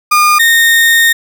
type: tone pair in turn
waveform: 35% pulse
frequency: 1214 / 1842.3 Hz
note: D#6 / A#6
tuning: -43 / -21 cents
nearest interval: perfect fifth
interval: 722 cents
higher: second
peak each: -4 dBFS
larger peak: neither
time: 0.11-0.39 / 0.39-1.13 s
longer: second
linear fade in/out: 10 ms
effects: none